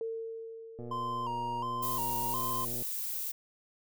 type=tone with exponential decay; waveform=sine; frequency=452.2 Hz; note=A4; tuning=47 cents sharp; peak=-32 dBFS; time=0.01-2.18 s; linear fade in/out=1 ms; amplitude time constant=470 ms
type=click train; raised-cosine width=2 ms; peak=-31 dBFS; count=245; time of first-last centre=0.79-2.823 s; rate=120 Hz
type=tone with vibrato; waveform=triangle; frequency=987.8 Hz; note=B5; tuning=in tune; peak=-31 dBFS; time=0.91-2.65 s; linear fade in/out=5 ms; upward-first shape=square; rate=1.4 Hz; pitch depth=85 cents each way
type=noise; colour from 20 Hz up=violet; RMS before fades=-36 dBFS; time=1.82-3.32 s; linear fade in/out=10 ms
effects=none